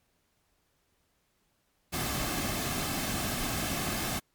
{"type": "noise with comb filter", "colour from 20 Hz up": "pink", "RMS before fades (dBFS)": -32, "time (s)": [1.92, 4.2], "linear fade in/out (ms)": 20, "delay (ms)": 2.1, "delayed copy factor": -0.5, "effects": ["pink hiss -73 dBFS RMS until 4.34 s", "MP3 96 kbps"]}